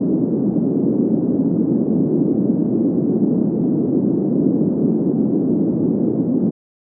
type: band-pass noise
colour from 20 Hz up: white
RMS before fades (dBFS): -17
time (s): 0-6.51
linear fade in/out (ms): 20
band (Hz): 180 to 310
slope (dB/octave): 24
effects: none